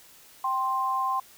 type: tone pair together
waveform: sine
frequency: 780 / 1049.3 Hz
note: G5 / C6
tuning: -9 / +5 cents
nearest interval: perfect fourth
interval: 514 cents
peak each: -30 / -25 dBFS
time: 0.44-1.2 s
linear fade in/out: 5 ms
effects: white hiss -53 dBFS RMS until 1.37 s